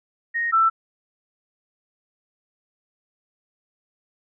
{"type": "tone pair in turn", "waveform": "sine", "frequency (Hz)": [1864.7, 1331.2], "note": ["A#6", "E6"], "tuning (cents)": [0, 17], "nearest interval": "tritone", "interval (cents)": 583, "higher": "first", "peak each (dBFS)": [-21, -14], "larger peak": "second", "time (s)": [[0.34, 0.52], [0.52, 0.7]], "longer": "neither", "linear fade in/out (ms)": 20, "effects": []}